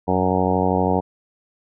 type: harmonic tone with a mistuned harmonic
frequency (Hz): 92.5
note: F#2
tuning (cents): 0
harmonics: 1 / 2 / 3 / 4 / 5 / 6 / 7 / 8 / 9 / 10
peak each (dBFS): -26 / -23 / -25 / -27 / -24 / -27 / -29 / -25 / -26 / -28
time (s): 0.07-1.01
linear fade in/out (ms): 20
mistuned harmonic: 1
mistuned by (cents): -61
effects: none